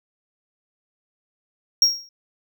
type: tone with exponential decay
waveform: triangle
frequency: 5588 Hz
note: F8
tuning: in tune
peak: -8 dBFS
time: 1.82-2.09 s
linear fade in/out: 2 ms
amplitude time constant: 57 ms
effects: none